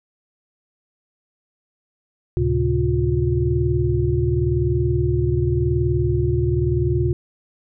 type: tone cluster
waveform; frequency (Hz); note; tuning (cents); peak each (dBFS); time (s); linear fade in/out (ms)
sine; 74.3 / 112.9 / 133.8 / 355.3; D2 / A2 / C3 / F4; +21 / +45 / +39 / +30; -22; 2.37-7.13; 0
effects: none